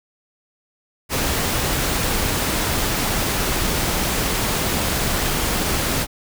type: noise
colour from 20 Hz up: pink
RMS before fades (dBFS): -21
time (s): 1.09-6.07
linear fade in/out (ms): 50
effects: none